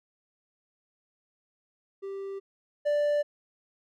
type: tone pair in turn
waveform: triangle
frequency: 392 / 587.3 Hz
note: G4 / D5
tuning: 0 / 0 cents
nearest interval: perfect fifth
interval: 700 cents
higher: second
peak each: -32 / -21 dBFS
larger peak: second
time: 2.02-2.4 / 2.85-3.23 s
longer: neither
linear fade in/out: 20 ms
effects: none